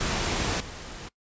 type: noise with level steps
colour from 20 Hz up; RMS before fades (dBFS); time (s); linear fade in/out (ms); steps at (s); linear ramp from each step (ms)
pink; -27 / -40; 0-1.09; 10; 0.6; 5
effects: noise-tail reverb RT60 0.1 s tail -21 dB re dry + resampled to 16000 Hz